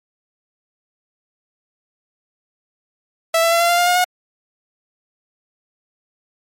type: tone with pitch steps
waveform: sawtooth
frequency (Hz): 659.3 / 668.1 / 677.1 / 686.1 / 695.3 / 704.6 / 714 / 723.6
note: E5 / E5 / E5 / F5 / F5 / F5 / F5 / F#5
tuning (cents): 0 / +23 / +46 / -31 / -8 / +15 / +38 / -39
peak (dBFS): -9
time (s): 3.34-4.044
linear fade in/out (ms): 5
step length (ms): 88
effects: MP3 64 kbps